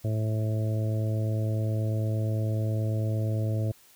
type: harmonic tone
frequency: 109 Hz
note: A2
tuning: 16 cents flat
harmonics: 1 / 2 / 3 / 4 / 5 / 6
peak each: -25 / -38 / -38 / -42 / -39 / -41 dBFS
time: 0.04-3.72 s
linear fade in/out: 10 ms
effects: white hiss -57 dBFS RMS until 3.95 s